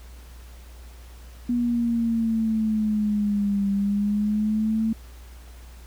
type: exponential two-way sweep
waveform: sine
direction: down then up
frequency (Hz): 242.9 to 198.1 to 224.1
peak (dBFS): -20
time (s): 1.49-4.93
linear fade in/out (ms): 5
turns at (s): 3.7
effects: added 60 Hz sine -41 dBFS peak until 5.86 s + pink hiss -52 dBFS RMS until 5.86 s